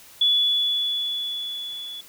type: tone with level ramp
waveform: sine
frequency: 3424 Hz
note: A7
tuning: 48 cents flat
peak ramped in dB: -15 to -33 dBFS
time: 0.21-2.01 s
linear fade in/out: 5 ms
effects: white hiss -48 dBFS RMS until 2.08 s